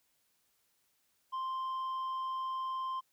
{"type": "tone with tanh clipping", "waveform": "sine", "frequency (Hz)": 1046.5, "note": "C6", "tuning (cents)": 0, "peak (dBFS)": -35, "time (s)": [1.32, 3.01], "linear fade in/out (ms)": 20, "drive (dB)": 4, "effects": ["white hiss -75 dBFS RMS until 3.12 s"]}